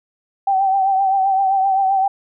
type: tone with vibrato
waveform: sine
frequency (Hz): 774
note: G5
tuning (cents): -22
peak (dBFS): -13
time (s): 0.47-2.08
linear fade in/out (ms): 5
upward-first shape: triangle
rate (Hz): 7.7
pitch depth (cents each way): 52
effects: none